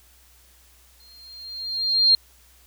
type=tone with exponential growth; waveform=sine; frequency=4202 Hz; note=C8; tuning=7 cents sharp; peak=-11 dBFS; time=1-2.15 s; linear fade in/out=2 ms; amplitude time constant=250 ms; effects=added 62 Hz sine -56 dBFS peak until 2.66 s + white hiss -56 dBFS RMS until 2.66 s